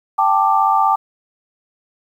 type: chord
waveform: sine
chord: G suspended second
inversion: none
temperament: equal with one note detuned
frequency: 784 / 880 / 1180.1 Hz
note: G5 / A5 / D6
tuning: 0 / 0 / +8 cents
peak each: -16 dBFS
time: 0.18-0.96 s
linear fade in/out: 10 ms
effects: 8-bit